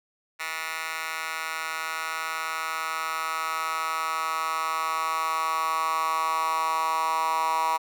10% pulse tone with high-pass filter sweep, 160.7 Hz, E3, 44 cents flat, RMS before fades -28 dBFS, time 0.39-7.78 s, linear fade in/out 20 ms, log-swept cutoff 1600 to 1000 Hz, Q 6, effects none

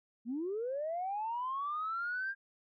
sine linear sweep, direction up, 220 to 1614 Hz, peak -33 dBFS, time 0.25-2.35 s, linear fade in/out 50 ms, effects tanh soft clip ceiling -29 dBFS

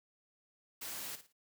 white noise with echo, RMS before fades -43 dBFS, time 0.81-1.16 s, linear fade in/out 10 ms, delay 56 ms, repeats 3, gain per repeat -11 dB, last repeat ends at 1.328 s, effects noise-tail reverb RT60 0.1 s tail -25 dB re dry + high-pass 100 Hz 12 dB/octave

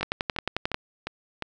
two click trains, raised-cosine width 0.3 ms, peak -9 / -14 dBFS, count 9 / 5, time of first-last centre 0.03-0.744 / 0.01-1.423 s, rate 11.2 / 2.83 Hz, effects none

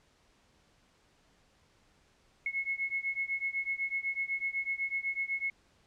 sine beating tone pair, 2178 / 2186 Hz, C#7 / C#7, -31 / -25 cents, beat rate 8 Hz, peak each -35 / -34 dBFS, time 2.46-5.5 s, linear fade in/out 2 ms, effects pink hiss -67 dBFS RMS until 5.86 s + low-pass 7000 Hz 12 dB/octave

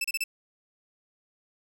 sawtooth tone bursts, 2637 Hz, E7, in tune, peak -23 dBFS, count 4, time 0.01-0.239 s, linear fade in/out 5 ms, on 34 ms, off 31 ms, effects none

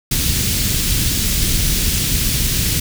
pink band-stop noise, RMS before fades -17 dBFS, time 0.11-2.8 s, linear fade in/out 5 ms, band 200 to 3200 Hz, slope 12 dB/octave, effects none

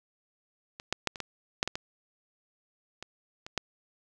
clicks, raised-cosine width 0.2 ms, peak -24 / -10 / -9 / -23 / -16 / -8 / -14 / -16 / -22 / -24 / -11 dBFS, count 11, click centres 0.799 / 0.926 / 1.073 / 1.158 / 1.203 / 1.629 / 1.676 / 1.755 / 3.026 / 3.465 / 3.577 s, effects none

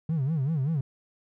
triangle tone with vibrato, 146.83 Hz, D3, in tune, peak -21 dBFS, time 0.09-0.81 s, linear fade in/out 5 ms, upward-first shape sine, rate 5.2 Hz, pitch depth 220 cents each way, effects tanh soft clip ceiling -19 dBFS

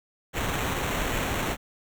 pink noise with sample-and-hold, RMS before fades -28 dBFS, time 0.33-1.57 s, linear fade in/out 50 ms, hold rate 4900 Hz, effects none

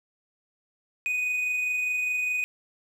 triangle tone with amplitude modulation, 2489 Hz, D#7, in tune, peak -22 dBFS, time 1.06-2.44 s, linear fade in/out 0 ms, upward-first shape sine, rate 24.9 Hz, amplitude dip 25%, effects 10-bit

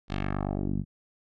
10% pulse tone with low-pass filter sweep, 49 Hz, G1, in tune, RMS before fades -30 dBFS, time 0.08-0.85 s, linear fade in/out 50 ms, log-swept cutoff 4500 to 160 Hz, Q 1.6, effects none

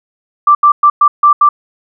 sine tone bursts at uneven times, 1174.7 Hz, D6, in tune, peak -3 dBFS, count 6, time 0.47-0.55 / 0.63-0.72 / 0.83-0.9 / 1.01-1.08 / 1.23-1.33 / 1.41-1.49 s, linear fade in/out 5 ms, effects none

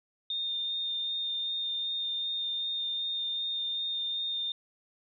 sine tone with vibrato, 3641 Hz, A#7, 41 cents flat, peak -30 dBFS, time 0.3-4.52 s, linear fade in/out 2 ms, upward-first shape sine, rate 2.6 Hz, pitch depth 11 cents each way, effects none

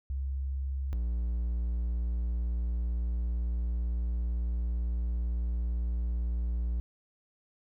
sine / triangle tone pair in turn, 67.2 / 58.94 Hz, C2 / A#1, +47 / +20 cents, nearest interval major second, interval 227 cents, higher first, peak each -30 / -26 dBFS, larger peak second, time 0.1-0.93 / 0.93-6.8 s, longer second, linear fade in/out 0 ms, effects none

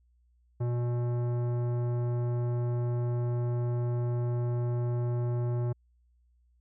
sine tone with tanh clipping, 120.8 Hz, B2, 38 cents flat, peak -29 dBFS, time 0.6-5.73 s, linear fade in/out 10 ms, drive 15 dB, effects added 60 Hz sine -63 dBFS peak until 6.6 s

